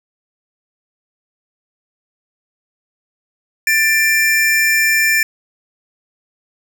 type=tone pair together; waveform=square; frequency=1773 / 2367 Hz; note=A6 / D7; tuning=+13 / +13 cents; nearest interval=perfect fourth; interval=500 cents; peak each=-15 dBFS; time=3.67-5.23 s; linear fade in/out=2 ms; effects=none